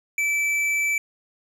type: tone with tanh clipping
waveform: sine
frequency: 2317 Hz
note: D7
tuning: 24 cents flat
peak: -22 dBFS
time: 0.18-0.98 s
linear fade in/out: 2 ms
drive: 11 dB
effects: none